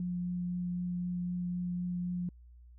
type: tone with vibrato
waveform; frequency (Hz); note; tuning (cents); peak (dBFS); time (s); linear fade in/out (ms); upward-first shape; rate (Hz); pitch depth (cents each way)
sine; 177.8; F3; +31; -32; 0-2.29; 2; triangle; 3.9; 9
effects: added 60 Hz sine -52 dBFS peak until 2.78 s